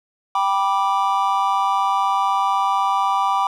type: chord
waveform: triangle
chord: G major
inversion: none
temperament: just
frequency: 784 / 980 / 1176 Hz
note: G5 / B5 / D6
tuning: 0 / -14 / +2 cents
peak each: -19 dBFS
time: 0.35-3.47 s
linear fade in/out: 2 ms
effects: none